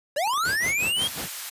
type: linear sweep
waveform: square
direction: up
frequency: 535 to 3306 Hz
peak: -23 dBFS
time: 0.16-1.08 s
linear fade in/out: 10 ms
type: clicks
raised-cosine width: 0.5 ms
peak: -28 dBFS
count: 9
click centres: 0.162 / 0.274 / 0.335 / 0.376 / 0.438 / 0.505 / 0.55 / 0.608 / 0.685 s
type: noise with tremolo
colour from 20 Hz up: pink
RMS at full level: -32 dBFS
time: 0.45-1.28 s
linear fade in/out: 0 ms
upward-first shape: sine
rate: 5.6 Hz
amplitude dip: 90%
type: high-pass noise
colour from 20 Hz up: white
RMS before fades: -34 dBFS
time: 1.01-1.5 s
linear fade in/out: 10 ms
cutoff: 960 Hz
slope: 12 dB/octave
effects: high-pass 80 Hz 12 dB/octave + resampled to 32000 Hz